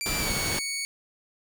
15% pulse tone with pitch glide, 2349 to 2231 Hz, D7 to C#7, 0 to +11 cents, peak -22 dBFS, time 0.01-0.85 s, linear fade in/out 0 ms, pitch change -89 cents, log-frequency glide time 0.19-0.3 s
pink noise, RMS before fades -30 dBFS, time 0.06-0.59 s, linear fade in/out 0 ms
effects none

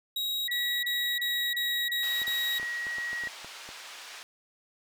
45% pulse tone bursts, 3817 Hz, A#7, 40 cents sharp, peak -29 dBFS, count 7, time 0.16-2.586 s, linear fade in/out 5 ms, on 320 ms, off 31 ms
sine tone with pitch glide, 1937 to 1905.9 Hz, B6 to A#6, -34 to +38 cents, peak -31 dBFS, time 0.48-3.28 s, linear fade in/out 2 ms, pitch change -28 cents, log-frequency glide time 0.98-2.43 s
white band-pass noise, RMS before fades -45 dBFS, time 2.03-4.23 s, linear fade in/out 0 ms, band 740 to 4500 Hz, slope 12 dB/octave
clicks, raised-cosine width 1 ms, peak -31 dBFS, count 11, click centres 2.218 / 2.28 / 2.598 / 2.63 / 2.868 / 2.984 / 3.131 / 3.237 / 3.272 / 3.446 / 3.69 s
effects none

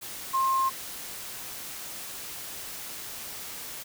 sine tone in noise, 1062 Hz, C6, 25 cents sharp, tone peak -22 dBFS, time 0.33-0.7 s, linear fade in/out 20 ms, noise white, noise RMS -39 dBFS, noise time 0.01-3.84 s, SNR +14 dB, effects none

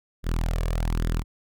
sawtooth tone with flanger, 40.95 Hz, E1, 11 cents flat, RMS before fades -25 dBFS, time 0.23-1.24 s, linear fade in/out 50 ms, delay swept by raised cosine 0.58 to 1.78 ms, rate 1.2 Hz, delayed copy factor +0.6, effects none

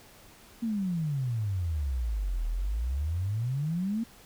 sine exponential two-way sweep, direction down then up, 236.2 to 38.89 to 236.2 Hz, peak -27 dBFS, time 0.62-4.04 s, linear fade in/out 10 ms, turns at 2.46 s, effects pink hiss -54 dBFS RMS until 4.25 s

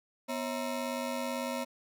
25% pulse ring-modulated tone, 396 Hz, G4, 18 cents sharp, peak -26 dBFS, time 0.28-1.65 s, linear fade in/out 20 ms, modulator 149 Hz, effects none

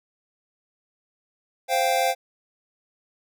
square chord, C suspended fourth, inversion none, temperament equal, 523.3 / 698.5 / 784 Hz, C5 / F5 / G5, 0 / 0 / 0 cents, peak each -26 / -24 / -25 dBFS, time 1.68-2.15 s, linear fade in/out 50 ms, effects none

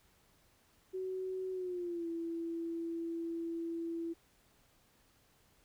sine tone with pitch glide, 374.5 to 333.6 Hz, F#4 to E4, +21 to +21 cents, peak -36 dBFS, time 0.93-4.14 s, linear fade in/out 20 ms, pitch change -200 cents, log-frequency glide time 1.52-2.08 s, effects pink hiss -69 dBFS RMS until 5.64 s

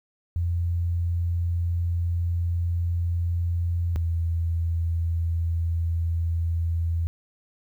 sine tone pair in turn, 85.9 / 83.55 Hz, F2 / E2, -28 / +24 cents, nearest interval unison, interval 48 cents, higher first, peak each -22 dBFS, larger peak neither, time 0.36-3.96 / 3.96-7.07 s, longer first, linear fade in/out 0 ms, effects 10-bit

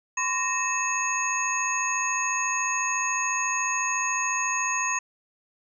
sine tone cluster, 1026 / 1120 / 1851 / 2603 / 6580 Hz, C6 / C#6 / A#6 / E7 / G#8, -34 / +18 / -13 / -22 / -17 cents, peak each -29 / -35 / -32 / -30 / -28 dBFS, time 0.17-4.99 s, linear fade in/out 5 ms, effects none

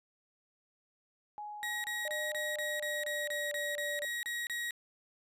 sine tone with exponential decay, 837 Hz, G#5, 13 cents sharp, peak -39 dBFS, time 1.38-4.33 s, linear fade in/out 0 ms, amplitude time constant 640 ms
35% pulse tone bursts, 1899 Hz, A#6, 32 cents sharp, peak -33 dBFS, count 13, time 1.63-4.708 s, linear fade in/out 0 ms, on 210 ms, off 29 ms
sine tone with pitch glide, 605 to 585.1 Hz, D#5 to D5, -49 to -7 cents, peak -38 dBFS, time 2.05-4.05 s, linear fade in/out 2 ms, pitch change -58 cents, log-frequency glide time 2.31-3.55 s
effects resampled to 32000 Hz

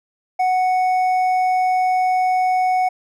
triangle tone with hard clipping, 740 Hz, F#5, in tune, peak -16 dBFS, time 0.39-2.89 s, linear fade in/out 10 ms, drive 8 dB, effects none

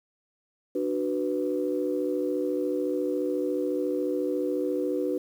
sine chord, B minor, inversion first, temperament just, 296.3 / 370.4 / 493.9 Hz, D4 / F#4 / B4, +15 / +2 / 0 cents, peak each -29 dBFS, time 0.75-5.18 s, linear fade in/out 5 ms, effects tanh soft clip ceiling -15 dBFS + 9-bit

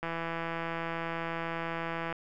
click train, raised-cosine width 0.5 ms, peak -20 dBFS, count 349, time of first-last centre 0.03-2.126 s, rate 166 Hz, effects none

